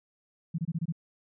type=tone bursts; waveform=sine; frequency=164.81 Hz; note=E3; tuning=in tune; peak=-27 dBFS; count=6; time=0.54-0.924 s; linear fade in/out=10 ms; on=44 ms; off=24 ms; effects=none